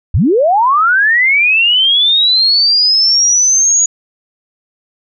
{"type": "linear sweep", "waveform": "sine", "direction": "up", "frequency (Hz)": [55, 6800], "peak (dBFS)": -7, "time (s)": [0.14, 3.86], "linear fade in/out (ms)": 5, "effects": []}